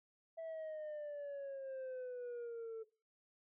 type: exponential sweep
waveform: sine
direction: down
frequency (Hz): 659.3 to 443.5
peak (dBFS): -40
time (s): 0.37-2.84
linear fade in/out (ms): 20
effects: noise-tail reverb RT60 0.3 s tail -17 dB re dry + tanh soft clip ceiling -42 dBFS